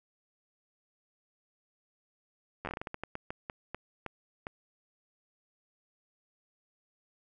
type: slowing click train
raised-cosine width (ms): 0.5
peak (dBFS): -22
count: 17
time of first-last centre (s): 2.65-4.469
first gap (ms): 10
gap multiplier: 1.28
effects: none